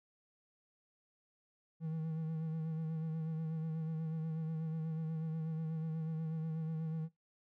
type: tone with vibrato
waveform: triangle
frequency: 160 Hz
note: D#3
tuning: 49 cents sharp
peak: -34 dBFS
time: 1.8-7.09 s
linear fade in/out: 50 ms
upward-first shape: sine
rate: 8.2 Hz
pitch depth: 33 cents each way
effects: noise-tail reverb RT60 0.2 s tail -20 dB re dry